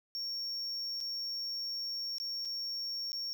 triangle tone with dropouts, 5510 Hz, F8, 24 cents flat, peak -34 dBFS, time 0.15-3.33 s, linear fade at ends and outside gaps 0 ms, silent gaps 1.004-1.01 / 2.183-2.2 / 2.45-2.455 / 3.12-3.13 s, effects none

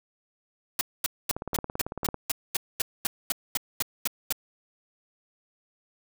white noise bursts, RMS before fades -26 dBFS, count 15, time 0.79-4.325 s, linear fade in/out 2 ms, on 21 ms, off 230 ms
click train, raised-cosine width 1 ms, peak -19 dBFS, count 16, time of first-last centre 1.31-2.143 s, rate 18 Hz
effects none

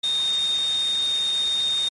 sine tone in noise, 3679 Hz, A#7, 24 cents flat, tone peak -20 dBFS, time 0.03-1.89 s, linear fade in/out 10 ms, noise white, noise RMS -34 dBFS, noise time 0.03-1.89 s, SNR +11 dB, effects low-pass 10000 Hz 12 dB/octave + MP3 48 kbps

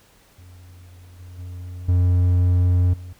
triangle tone with level steps, 89.5 Hz, F2, 43 cents sharp, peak -40 / -35 / -29 / -12 / -31 dBFS, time 0.38-3.13 s, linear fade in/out 5 ms, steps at 1.19 / 1.38 / 1.88 / 2.93 s, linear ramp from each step 10 ms, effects pink hiss -55 dBFS RMS until 3.19 s

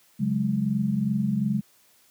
sine chord, C# suspended fourth, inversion none, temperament equal, 138.59 / 185 / 207.7 Hz, C#3 / F#3 / G#3, 0 / 0 / 0 cents, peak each -28 / -28 / -24 dBFS, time 0.19-1.61 s, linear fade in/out 20 ms, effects white hiss -60 dBFS RMS until 2.1 s + high-pass 80 Hz 12 dB/octave

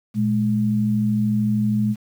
sine tone pair together, 117.7 / 210.8 Hz, A#2 / G#3, +17 / +26 cents, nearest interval minor seventh, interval 1009 cents, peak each -23 / -18 dBFS, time 0.14-1.96 s, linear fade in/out 50 ms, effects 8-bit

